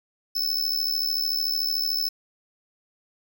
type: tone with amplitude modulation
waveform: square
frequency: 5260 Hz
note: E8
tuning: 5 cents flat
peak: -20 dBFS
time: 0.35-2.09 s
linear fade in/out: 10 ms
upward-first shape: sine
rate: 73.5 Hz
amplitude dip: 80%
effects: 10-bit